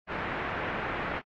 white low-pass noise, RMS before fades -34 dBFS, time 0.07-1.22 s, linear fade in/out 50 ms, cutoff 2000 Hz, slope 24 dB/octave, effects AAC 32 kbps

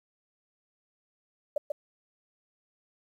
sine tone with echo, 587.3 Hz, D5, in tune, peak -24 dBFS, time 1.56-1.58 s, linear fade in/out 5 ms, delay 140 ms, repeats 1, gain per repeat -3 dB, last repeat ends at 1.72 s, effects 10-bit

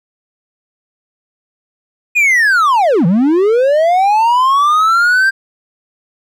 triangle linear two-way sweep, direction down then up, 2500 to 156.9 to 1593 Hz, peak -6 dBFS, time 2.15-5.31 s, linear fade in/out 20 ms, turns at 3.06 s, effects none

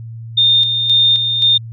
sine tone with tremolo, 3636 Hz, A#7, 44 cents flat, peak -8 dBFS, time 0.37-1.58 s, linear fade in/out 10 ms, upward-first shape square, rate 1.9 Hz, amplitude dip 50%, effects added 114 Hz sine -27 dBFS peak until 1.72 s

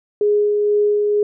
sine tone with tremolo, 415.3 Hz, G#4, in tune, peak -12 dBFS, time 0.21-1.23 s, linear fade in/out 2 ms, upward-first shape sine, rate 2.1 Hz, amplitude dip 25%, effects none

